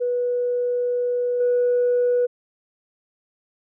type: tone with level steps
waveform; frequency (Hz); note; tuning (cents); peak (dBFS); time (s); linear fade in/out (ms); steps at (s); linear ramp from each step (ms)
sine; 489.5; B4; -15; -19 / -15; 0-2.27; 20; 1.4; 5
effects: tanh soft clip ceiling -13 dBFS